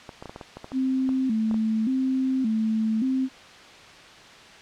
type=clicks; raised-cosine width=1 ms; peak=-23 dBFS; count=12; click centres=0.092 / 0.225 / 0.257 / 0.295 / 0.361 / 0.412 / 0.57 / 0.644 / 0.719 / 1.091 / 1.512 / 1.543 s
type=tone with vibrato; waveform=sine; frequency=240.2 Hz; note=B3; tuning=48 cents flat; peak=-21 dBFS; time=0.72-3.29 s; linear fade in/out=50 ms; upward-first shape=square; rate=0.87 Hz; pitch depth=150 cents each way
effects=white hiss -46 dBFS RMS until 4.61 s + low-pass 4000 Hz 12 dB/octave